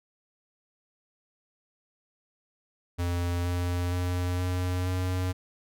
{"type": "tone with pitch steps", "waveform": "square", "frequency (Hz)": [87.31, 88.38, 89.45, 90.55, 91.65], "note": ["F2", "F2", "F2", "F#2", "F#2"], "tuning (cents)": [0, 21, 42, -37, -16], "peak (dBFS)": -27, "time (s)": [2.98, 5.33], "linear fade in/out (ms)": 20, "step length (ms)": 470, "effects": []}